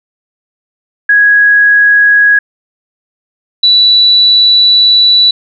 sine tone pair in turn, 1661.2 / 3951 Hz, G#6 / B7, 0 / 0 cents, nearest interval octave + minor third, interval 1500 cents, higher second, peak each -3 dBFS, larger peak neither, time 1.09-2.39 / 3.63-5.31 s, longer second, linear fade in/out 5 ms, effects none

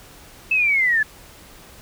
sine linear sweep, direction down, 2637 to 1695 Hz, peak -15 dBFS, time 0.51-1.03 s, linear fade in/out 5 ms, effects pink hiss -45 dBFS RMS until 1.81 s

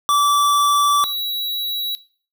square tone pair in turn, 1159 / 3898 Hz, D6 / B7, -23 / -23 cents, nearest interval octave + major sixth, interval 2100 cents, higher second, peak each -14 / -22 dBFS, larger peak first, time 0.09-1.04 / 1.04-1.95 s, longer first, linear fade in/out 0 ms, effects noise-tail reverb RT60 0.4 s tail -17 dB re dry

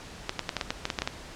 clicks, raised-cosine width 0.2 ms, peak -10 dBFS, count 11, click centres 0.294 / 0.393 / 0.492 / 0.567 / 0.612 / 0.705 / 0.854 / 0.902 / 0.988 / 1.02 / 1.075 s, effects pink hiss -44 dBFS RMS until 1.35 s + low-pass 7000 Hz 12 dB/octave

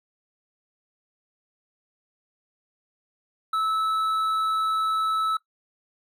triangle tone with hard clipping, 1305 Hz, E6, 18 cents flat, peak -23 dBFS, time 3.53-5.37 s, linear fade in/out 5 ms, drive 8 dB, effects noise-tail reverb RT60 0.1 s tail -18 dB re dry

